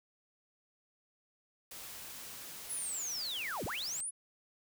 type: noise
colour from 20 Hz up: white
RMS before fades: -47 dBFS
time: 1.71-4.01 s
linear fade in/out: 5 ms
type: linear two-way sweep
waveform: sine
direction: down then up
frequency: 10510 to 41.26 to 10510 Hz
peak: -36 dBFS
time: 2.69-4.11 s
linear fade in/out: 20 ms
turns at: 3.65 s
effects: none